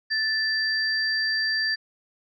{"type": "tone pair together", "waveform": "sine", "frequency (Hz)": [1760, 4699], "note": ["A6", "D8"], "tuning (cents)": [0, 0], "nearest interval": "octave + perfect fourth", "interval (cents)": 1700, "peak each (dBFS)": [-24, -26], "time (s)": [0.1, 1.76], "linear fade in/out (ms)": 20, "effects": []}